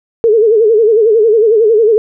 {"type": "tone with vibrato", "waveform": "sine", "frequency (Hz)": 440, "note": "A4", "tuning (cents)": 0, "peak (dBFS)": -5, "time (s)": [0.24, 1.98], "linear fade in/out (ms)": 0, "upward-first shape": "sine", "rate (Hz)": 11, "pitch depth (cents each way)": 110, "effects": []}